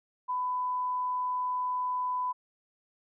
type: tone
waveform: sine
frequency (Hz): 1000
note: B5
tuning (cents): +21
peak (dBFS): -28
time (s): 0.28-2.33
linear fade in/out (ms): 20
effects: none